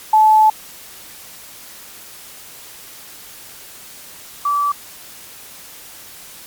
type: tone pair in turn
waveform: sine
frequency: 866 / 1156 Hz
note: A5 / D6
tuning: -28 / -28 cents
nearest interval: perfect fourth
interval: 500 cents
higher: second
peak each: -7 / -14 dBFS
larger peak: first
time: 0.13-0.5 / 4.45-4.72 s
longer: first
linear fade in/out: 5 ms
effects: white hiss -38 dBFS RMS until 6.46 s + MP3 96 kbps